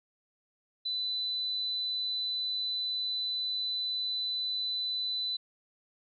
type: tone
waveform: sine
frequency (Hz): 3999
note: B7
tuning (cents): +21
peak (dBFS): -30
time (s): 0.85-5.37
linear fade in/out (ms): 10
effects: none